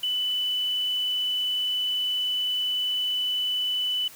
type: tone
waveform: triangle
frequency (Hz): 2990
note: F#7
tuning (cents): +17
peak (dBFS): -20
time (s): 0.03-4.08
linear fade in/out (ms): 5
effects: tanh soft clip ceiling -22 dBFS + white hiss -47 dBFS RMS until 4.15 s